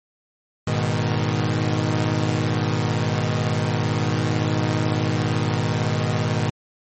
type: chord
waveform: sawtooth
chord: G# minor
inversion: none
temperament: equal with one note detuned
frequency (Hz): 103.83 / 121.7 / 155.56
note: G#2 / B2 / D#3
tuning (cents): 0 / -25 / 0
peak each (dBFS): -20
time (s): 0.67-6.5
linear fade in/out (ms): 5
effects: low-pass 9000 Hz 12 dB/octave + MP3 32 kbps